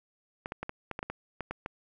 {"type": "clicks", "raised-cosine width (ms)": 0.5, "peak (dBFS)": -20, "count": 11, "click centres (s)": [0.459, 0.521, 0.63, 0.694, 0.913, 0.991, 1.029, 1.1, 1.407, 1.51, 1.661], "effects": []}